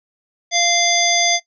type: harmonic tone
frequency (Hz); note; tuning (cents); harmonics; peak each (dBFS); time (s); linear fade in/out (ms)
693; F5; -14; 1 / 3 / 5 / 7 / 9; -20 / -20 / -20 / -20 / -20; 0.51-1.4; 50
effects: noise-tail reverb RT60 0.1 s tail -18 dB re dry